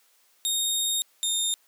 20% pulse tone pair in turn, 3705 / 3656 Hz, A#7 / A#7, -11 / -34 cents, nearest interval unison, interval 23 cents, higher first, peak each -18 dBFS, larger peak neither, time 0.45-1.02 / 1.23-1.54 s, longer first, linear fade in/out 0 ms, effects white hiss -63 dBFS RMS until 1.67 s + high-pass 400 Hz 12 dB/octave

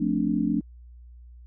sine chord, D minor seventh, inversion first, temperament just, 176.2 / 220.2 / 264.3 / 293.7 Hz, F3 / A3 / C4 / D4, +16 / +2 / +18 / 0 cents, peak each -29 / -26 / -29 / -26 dBFS, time 0-0.61 s, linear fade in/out 10 ms, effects added 60 Hz sine -44 dBFS peak until 1.46 s

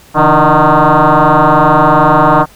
sine tone with frequency modulation, 164.3 Hz, E3, 5 cents flat, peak -3 dBFS, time 0.14-2.46 s, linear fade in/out 50 ms, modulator 153 Hz, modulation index 7.7, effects tanh soft clip ceiling 0 dBFS + pink hiss -41 dBFS RMS until 2.55 s

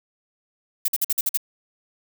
violet noise bursts, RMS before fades -21 dBFS, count 7, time 0.85-1.374 s, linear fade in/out 5 ms, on 32 ms, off 50 ms, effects none

